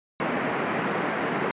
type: band-pass noise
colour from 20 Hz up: pink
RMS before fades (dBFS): -27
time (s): 0.2-1.51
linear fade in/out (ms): 0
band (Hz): 180 to 2200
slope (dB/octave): 24
effects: resampled to 8000 Hz